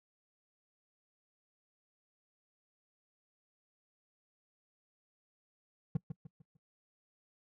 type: tone with echo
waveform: triangle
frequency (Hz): 155.56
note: D#3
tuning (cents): 0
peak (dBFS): -25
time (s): 5.95-5.97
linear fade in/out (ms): 5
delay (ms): 150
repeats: 4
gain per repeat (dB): -9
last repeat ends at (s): 6.57
effects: noise-tail reverb RT60 0.1 s tail -24 dB re dry